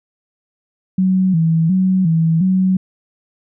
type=tone with vibrato; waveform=sine; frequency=174.61 Hz; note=F3; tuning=in tune; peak=-11 dBFS; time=0.98-2.77 s; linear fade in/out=5 ms; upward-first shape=square; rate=1.4 Hz; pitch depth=120 cents each way; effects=none